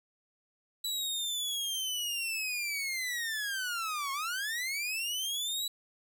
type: linear two-way sweep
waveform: sawtooth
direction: down then up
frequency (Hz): 3951 to 1075 to 3951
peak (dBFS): -29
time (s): 0.84-5.68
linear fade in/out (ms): 5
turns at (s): 4.12
effects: none